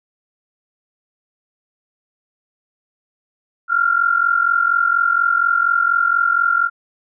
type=tone pair together; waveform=sine; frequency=1369 / 1413.2 Hz; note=F6 / F6; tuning=-35 / +20 cents; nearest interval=minor second; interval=55 cents; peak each=-16 dBFS; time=3.68-6.7 s; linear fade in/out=50 ms; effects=none